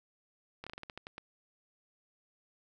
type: slowing click train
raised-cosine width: 0.3 ms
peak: -27 dBFS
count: 10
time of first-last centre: 0.64-1.181 s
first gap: 26 ms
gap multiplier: 1.2
effects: none